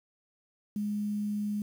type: tone with quantisation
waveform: sine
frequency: 207.7 Hz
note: G#3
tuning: in tune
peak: -29 dBFS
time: 0.76-1.62 s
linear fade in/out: 2 ms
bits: 9
effects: none